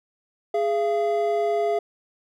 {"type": "tone pair together", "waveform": "triangle", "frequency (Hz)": [415.3, 682], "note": ["G#4", "F5"], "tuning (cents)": [0, -41], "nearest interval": "major sixth", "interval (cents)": 859, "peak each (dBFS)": -21, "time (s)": [0.54, 1.79], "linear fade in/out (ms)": 5, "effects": []}